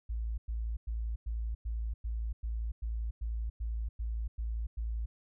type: tone bursts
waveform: sine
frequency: 56 Hz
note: A1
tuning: 31 cents sharp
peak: -32 dBFS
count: 13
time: 0.09-5.06 s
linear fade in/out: 10 ms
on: 290 ms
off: 100 ms
effects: none